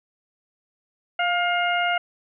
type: harmonic tone with a mistuned harmonic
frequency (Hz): 709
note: F5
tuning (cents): +26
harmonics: 1 / 2 / 3 / 4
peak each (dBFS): -23 / -25 / -27 / -29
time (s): 1.19-1.98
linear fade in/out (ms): 5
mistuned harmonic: 1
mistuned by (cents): -21
effects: none